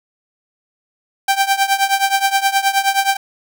sawtooth tone with tremolo, 784 Hz, G5, in tune, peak -6 dBFS, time 1.28-3.17 s, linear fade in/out 5 ms, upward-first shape triangle, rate 9.5 Hz, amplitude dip 90%, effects none

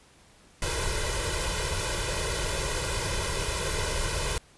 pink noise with comb filter, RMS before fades -29 dBFS, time 0.62-4.38 s, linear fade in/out 2 ms, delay 2 ms, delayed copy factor +1, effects pink hiss -57 dBFS RMS until 4.57 s + resampled to 24000 Hz

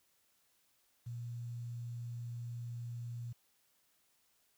sine tone with quantisation, 119.1 Hz, A#2, 38 cents sharp, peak -40 dBFS, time 1.06-3.33 s, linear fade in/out 10 ms, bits 11, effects white hiss -74 dBFS RMS until 4.57 s

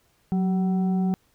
sine tone with frequency modulation, 185 Hz, F#3, in tune, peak -20 dBFS, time 0.32-1.14 s, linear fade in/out 0 ms, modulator 571 Hz, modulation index 0.35, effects pink hiss -65 dBFS RMS until 1.34 s

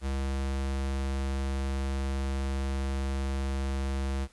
square tone, 67.6 Hz, C#2, 43 cents flat, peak -29 dBFS, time 0.01-4.28 s, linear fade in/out 50 ms, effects pink hiss -60 dBFS RMS until 4.32 s + resampled to 24000 Hz

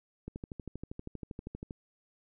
click train, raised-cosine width 3 ms, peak -27 dBFS, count 19, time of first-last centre 0.28-1.709 s, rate 12.6 Hz, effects none

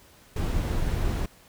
brown noise, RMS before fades -26 dBFS, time 0.36-1.26 s, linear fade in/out 5 ms, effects pink hiss -55 dBFS RMS until 1.48 s

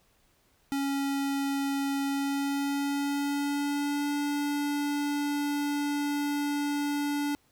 square tone with pitch glide, 277.2 to 289.3 Hz, C#4 to D4, 0 to -26 cents, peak -28 dBFS, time 0.72-7.35 s, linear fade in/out 0 ms, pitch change +74 cents, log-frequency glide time 2.06-4.14 s, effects pink hiss -67 dBFS RMS until 7.51 s

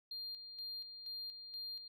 sine tone with tremolo, 4200 Hz, C8, 6 cents sharp, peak -40 dBFS, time 0.11-1.88 s, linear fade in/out 5 ms, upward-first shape square, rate 2.1 Hz, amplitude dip 60%, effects tanh soft clip ceiling -40 dBFS

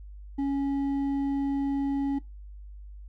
sine tone with hard clipping, 277.7 Hz, C#4, 3 cents sharp, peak -26 dBFS, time 0.38-2.19 s, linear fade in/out 10 ms, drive 4 dB, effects noise-tail reverb RT60 0.2 s tail -18 dB re dry + added 50 Hz sine -41 dBFS peak until 3.08 s

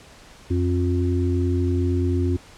harmonic tone, 88.8 Hz, F2, 29 cents sharp, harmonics 1 / 3 / 4, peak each -20 / -25 / -26 dBFS, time 0.5-2.37 s, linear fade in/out 10 ms, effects pink hiss -47 dBFS RMS until 2.57 s + low-pass 8000 Hz 12 dB/octave

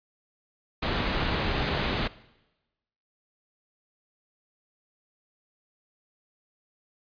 pink low-pass noise, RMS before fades -28 dBFS, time 0.82-2.08 s, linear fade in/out 10 ms, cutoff 4400 Hz, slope 48 dB/octave, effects noise-tail reverb RT60 1.0 s tail -19 dB re dry + resampled to 11025 Hz

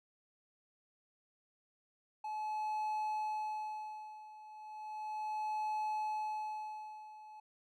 triangle tone with tremolo, 857 Hz, A5, 46 cents flat, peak -32 dBFS, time 2.24-7.4 s, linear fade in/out 5 ms, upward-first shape sine, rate 0.35 Hz, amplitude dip 85%, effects none

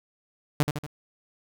sawtooth tone with echo, 147.8 Hz, D3, 11 cents sharp, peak -15 dBFS, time 0.6-0.63 s, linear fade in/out 0 ms, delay 78 ms, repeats 3, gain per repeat -5 dB, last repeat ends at 0.864 s, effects none

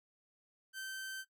sawtooth tone, 1549 Hz, G6, 21 cents flat, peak -38 dBFS, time 0.73-1.25 s, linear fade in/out 50 ms, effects noise-tail reverb RT60 0.1 s tail -17 dB re dry

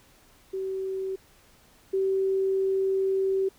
sine tone pair in turn, 382.1 / 384.8 Hz, G4 / G4, -44 / -32 cents, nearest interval unison, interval 12 cents, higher second, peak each -28 / -22 dBFS, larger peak second, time 0.53-1.16 / 1.93-3.49 s, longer second, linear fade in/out 10 ms, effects pink hiss -58 dBFS RMS until 3.58 s

